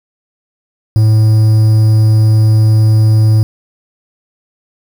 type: tone with quantisation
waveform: triangle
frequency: 108.9 Hz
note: A2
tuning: 17 cents flat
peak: -3 dBFS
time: 0.96-3.43 s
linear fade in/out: 0 ms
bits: 5
effects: none